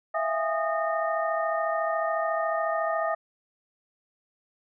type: tone cluster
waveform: sine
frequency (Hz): 655 / 689 / 818 / 1234 / 1834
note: E5 / F5 / G#5 / D#6 / A#6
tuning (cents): -11 / -24 / -26 / -15 / -29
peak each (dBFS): -27 / -35 / -34 / -30 / -35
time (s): 0.14-3.15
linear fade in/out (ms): 10
effects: none